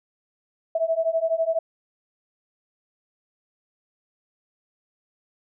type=beating tone pair; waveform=sine; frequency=647 / 659 Hz; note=E5 / E5; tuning=-32 / -1 cents; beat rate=12 Hz; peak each=-24 / -23 dBFS; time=0.75-1.59 s; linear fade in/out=5 ms; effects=none

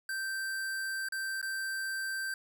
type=tone with dropouts; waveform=square; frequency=1563 Hz; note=G6; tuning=6 cents flat; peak=-34 dBFS; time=0.09-2.34 s; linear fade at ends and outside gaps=2 ms; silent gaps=1.087-1.122 / 1.415-1.427 s; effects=none

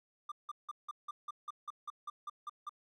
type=tone bursts; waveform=triangle; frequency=1192 Hz; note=D6; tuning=25 cents sharp; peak=-37 dBFS; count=13; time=0.29-2.694 s; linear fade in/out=5 ms; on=28 ms; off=170 ms; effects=none

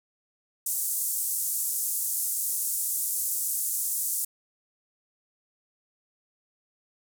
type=band-pass noise; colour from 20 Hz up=white; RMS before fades=-29 dBFS; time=0.66-4.25 s; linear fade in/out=5 ms; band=7500 to 14000 Hz; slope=24 dB/octave; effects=none

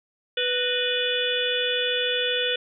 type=harmonic tone with a mistuned harmonic; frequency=493.9 Hz; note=B4; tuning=in tune; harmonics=1 / 3 / 4 / 5 / 6 / 7; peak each=-27 / -31 / -35 / -32 / -28 / -27 dBFS; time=0.37-2.56 s; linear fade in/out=5 ms; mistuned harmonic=4; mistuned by=-120 cents; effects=none

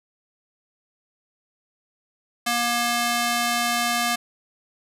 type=tone with high-pass filter; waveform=square; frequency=238.1 Hz; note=A#3; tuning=37 cents sharp; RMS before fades=-23 dBFS; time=2.46-4.16 s; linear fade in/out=10 ms; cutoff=720 Hz; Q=0.5; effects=resampled to 32000 Hz + 7-bit

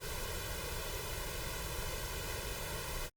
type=noise with comb filter; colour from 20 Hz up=pink; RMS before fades=-40 dBFS; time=0-3.1 s; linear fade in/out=50 ms; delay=2 ms; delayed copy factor=+0.85; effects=Opus 48 kbps

